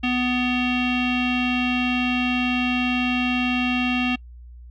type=tone with low-pass filter; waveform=square; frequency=249 Hz; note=B3; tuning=14 cents sharp; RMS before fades=-22 dBFS; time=0.03-4.16 s; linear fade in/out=10 ms; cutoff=2900 Hz; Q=9.6; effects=noise-tail reverb RT60 0.1 s tail -26 dB re dry + added 60 Hz sine -39 dBFS peak until 4.7 s